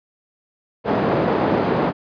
white band-pass noise, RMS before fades -19 dBFS, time 0.84-1.93 s, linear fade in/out 50 ms, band 150 to 600 Hz, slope 12 dB/octave, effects resampled to 11025 Hz

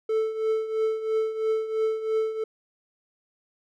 triangle tone with tremolo, 440 Hz, A4, in tune, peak -18 dBFS, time 0.09-2.44 s, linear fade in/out 5 ms, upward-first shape triangle, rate 3 Hz, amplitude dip 75%, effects none

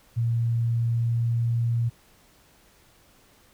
sine tone with pitch glide, 116.54 to 117.35 Hz, A#2 to A#2, 0 to +12 cents, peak -21 dBFS, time 0.16-1.9 s, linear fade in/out 20 ms, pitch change +12 cents, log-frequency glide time 0.61-1.76 s, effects pink hiss -58 dBFS RMS until 3.53 s

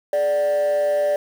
sine tone with frequency modulation, 587.3 Hz, D5, in tune, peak -14 dBFS, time 0.13-1.16 s, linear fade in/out 2 ms, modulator 166 Hz, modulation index 0.35, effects tanh soft clip ceiling -16 dBFS + 7-bit

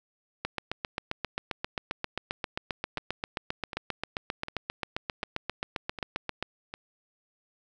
two click trains, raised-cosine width 0.3 ms, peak -14 / -21 dBFS, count 46 / 6, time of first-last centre 0.45-6.426 / 2.98-6.739 s, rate 7.53 / 1.33 Hz, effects none

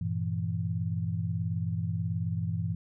sine chord, E diminished, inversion first, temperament equal, 98 / 116.54 / 164.81 Hz, G2 / Bb2 / E3, 0 / 0 / 0 cents, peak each -32 / -34 / -32 dBFS, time 0.01-2.75 s, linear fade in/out 5 ms, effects none

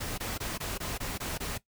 pink noise bursts, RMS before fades -35 dBFS, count 8, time 0-1.58 s, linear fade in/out 10 ms, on 180 ms, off 20 ms, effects noise-tail reverb RT60 0.1 s tail -17 dB re dry

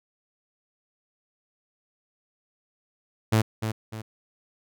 sawtooth tone with echo, 110 Hz, A2, in tune, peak -14 dBFS, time 3.32-3.42 s, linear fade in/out 10 ms, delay 300 ms, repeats 2, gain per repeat -8 dB, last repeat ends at 4.02 s, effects none

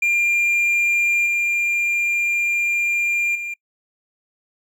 triangle tone with level steps, 2395 Hz, D7, 33 cents sharp, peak -14 / -16 / -24 dBFS, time 0.02-3.54 s, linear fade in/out 5 ms, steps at 1.26 / 3.35 s, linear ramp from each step 5 ms, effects noise-tail reverb RT60 0.1 s tail -25 dB re dry

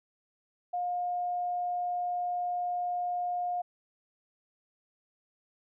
sine tone, 712 Hz, F5, 33 cents sharp, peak -29 dBFS, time 0.73-3.62 s, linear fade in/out 10 ms, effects none

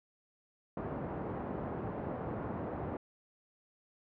pink band-pass noise, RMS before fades -39 dBFS, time 0.77-2.97 s, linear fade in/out 2 ms, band 110 to 880 Hz, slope 12 dB/octave, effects low-pass 2000 Hz 12 dB/octave

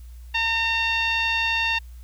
10% pulse tone with low-pass filter, 911 Hz, A#5, 40 cents flat, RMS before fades -23 dBFS, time 0.34-1.79 s, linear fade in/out 10 ms, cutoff 3000 Hz, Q 2.2, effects added 60 Hz sine -38 dBFS peak until 2.03 s + white hiss -59 dBFS RMS until 2.03 s

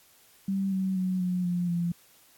sine tone with pitch steps, 194.4 / 189.74 / 185.19 / 180.75 / 176.42 / 172.19 Hz, G3 / F#3 / F#3 / F#3 / F3 / F3, -14 / +44 / +2 / -40 / +18 / -24 cents, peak -25 dBFS, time 0.48-1.92 s, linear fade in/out 5 ms, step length 240 ms, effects white hiss -59 dBFS RMS until 2.37 s + AAC 64 kbps

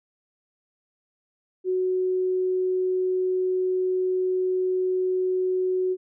sine tone, 370 Hz, F#4, in tune, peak -21 dBFS, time 1.64-5.97 s, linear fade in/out 50 ms, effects none

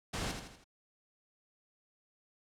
pink noise with echo, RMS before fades -37 dBFS, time 0.13-0.32 s, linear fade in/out 10 ms, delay 81 ms, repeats 4, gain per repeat -6 dB, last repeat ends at 0.644 s, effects low-pass 8000 Hz 12 dB/octave

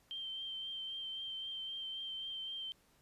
sine tone with vibrato, 3136 Hz, G7, in tune, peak -40 dBFS, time 0.11-2.72 s, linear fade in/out 0 ms, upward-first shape triangle, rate 3.8 Hz, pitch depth 22 cents each way, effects pink hiss -70 dBFS RMS until 3.01 s + resampled to 32000 Hz

